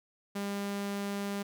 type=tone; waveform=sawtooth; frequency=200.8 Hz; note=G3; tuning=42 cents sharp; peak=-29 dBFS; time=0.35-1.43 s; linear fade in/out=10 ms; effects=none